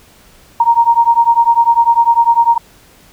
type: beating tone pair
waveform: sine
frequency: 928 / 938 Hz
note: A#5 / A#5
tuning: -8 / +11 cents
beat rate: 10 Hz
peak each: -10 dBFS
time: 0.6-2.58 s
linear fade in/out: 5 ms
effects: pink hiss -45 dBFS RMS until 3.12 s